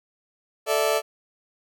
35% pulse chord, A suspended fourth, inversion none, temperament just, 440 / 586.7 / 660 Hz, A4 / D5 / E5, 0 / -2 / +2 cents, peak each -23 dBFS, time 0.66-1.02 s, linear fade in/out 50 ms, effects none

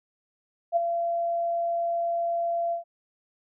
sine tone with ADSR envelope, 682 Hz, F5, 41 cents flat, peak -17 dBFS, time 0.72-2.84 s, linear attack 44 ms, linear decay 16 ms, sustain -7 dB, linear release 120 ms, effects none

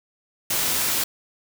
white noise, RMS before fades -23 dBFS, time 0.5-1.04 s, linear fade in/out 5 ms, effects none

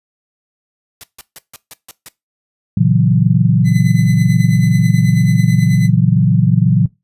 white noise bursts, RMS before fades -33 dBFS, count 7, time 1.01-2.085 s, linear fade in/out 0 ms, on 25 ms, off 150 ms
sine chord, F# dominant seventh, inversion first, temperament equal, 116.54 / 138.59 / 164.81 / 185 Hz, A#2 / C#3 / E3 / F#3, 0 / 0 / 0 / 0 cents, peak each -14 dBFS, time 2.77-6.86 s, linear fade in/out 5 ms
sawtooth tone with tremolo, 2016 Hz, B6, 35 cents sharp, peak -22 dBFS, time 3.64-5.9 s, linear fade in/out 50 ms, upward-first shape sine, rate 9.2 Hz, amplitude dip 65%
effects noise-tail reverb RT60 0.2 s tail -19 dB re dry + resampled to 32000 Hz

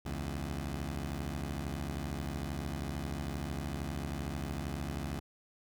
15% pulse beating tone pair, 69.3 / 82.3 Hz, C#2 / E2, 0 / -2 cents, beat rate 13 Hz, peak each -31 / -34 dBFS, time 0.05-5.2 s, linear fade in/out 10 ms, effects none

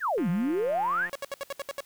sine exponential two-way sweep, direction down then up, 1938 to 160 to 1938 Hz, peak -24 dBFS, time 0-1.09 s, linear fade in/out 50 ms, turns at 0.29 s
click train, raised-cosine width 0.5 ms, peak -27 dBFS, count 162, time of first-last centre 0.18-1.095 s, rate 176 Hz
sawtooth tone bursts, 557 Hz, C#5, 8 cents sharp, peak -27 dBFS, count 8, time 1.13-1.805 s, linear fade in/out 0 ms, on 24 ms, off 69 ms
effects white hiss -58 dBFS RMS until 1.85 s

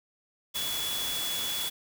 sine tone in noise, 3401 Hz, G#7, 40 cents sharp, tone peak -32 dBFS, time 0.54-1.7 s, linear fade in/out 20 ms, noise white, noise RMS -34 dBFS, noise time 0.54-1.7 s, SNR -1 dB, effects none

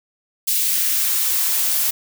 blue noise with high-pass filter sweep, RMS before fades -19 dBFS, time 0.47-1.91 s, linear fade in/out 10 ms, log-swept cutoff 3200 to 270 Hz, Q 1, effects none

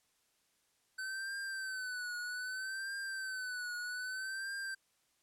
square tone with vibrato, 1523 Hz, F#6, 50 cents sharp, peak -39 dBFS, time 0.98-4.75 s, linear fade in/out 10 ms, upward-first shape triangle, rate 0.63 Hz, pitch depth 86 cents each way, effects white hiss -75 dBFS RMS until 5.22 s + low-pass 11000 Hz 12 dB/octave

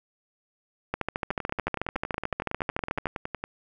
two click trains, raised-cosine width 0.5 ms, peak -12 / -16 dBFS, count 30 / 24, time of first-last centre 0.94-3.057 / 1.31-3.44 s, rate 13.7 / 10.8 Hz, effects none

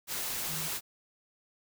sine tone in noise, 157.9 Hz, D#3, 26 cents sharp, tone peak -41 dBFS, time 0.47-0.7 s, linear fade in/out 50 ms, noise white, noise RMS -35 dBFS, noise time 0.07-0.81 s, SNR -9 dB, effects none

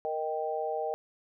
sine chord, Eb major, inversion second, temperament equal, 466.2 / 622.3 / 784 Hz, Bb4 / Eb5 / G5, 0 / 0 / 0 cents, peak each -34 dBFS, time 0.05-0.94 s, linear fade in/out 0 ms, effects none

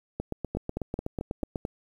two click trains, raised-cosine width 2 ms, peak -17 / -17 dBFS, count 6 / 12, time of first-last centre 0.55-1.651 / 0.2-1.558 s, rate 4.54 / 8.1 Hz, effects 9-bit

